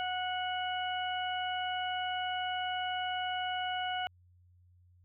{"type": "harmonic tone", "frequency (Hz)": 734, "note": "F#5", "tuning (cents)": -14, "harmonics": [1, 2, 3, 4], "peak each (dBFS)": [-34, -39, -45, -39], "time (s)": [0, 4.07], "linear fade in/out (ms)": 0, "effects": ["added 89 Hz sine -60 dBFS peak until 5.04 s"]}